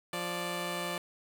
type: tone pair together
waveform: 10% pulse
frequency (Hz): 175.01 / 587.3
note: F3 / D5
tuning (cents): +4 / 0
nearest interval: octave + major sixth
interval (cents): 2096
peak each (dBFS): -28 / -28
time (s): 0.13-0.98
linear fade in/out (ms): 2
effects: 10-bit